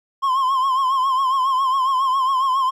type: tone with vibrato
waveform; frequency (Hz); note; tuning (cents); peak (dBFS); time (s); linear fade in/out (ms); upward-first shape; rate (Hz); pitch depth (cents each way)
triangle; 1056; C6; +16; -14; 0.22-2.71; 20; triangle; 7.3; 89
effects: none